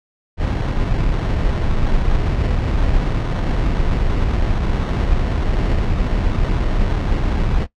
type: noise with sample-and-hold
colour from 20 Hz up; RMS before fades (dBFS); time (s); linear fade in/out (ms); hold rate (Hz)
brown; -17; 0.37-7.67; 50; 2450
effects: noise-tail reverb RT60 0.1 s tail -18 dB re dry + low-pass 4000 Hz 12 dB/octave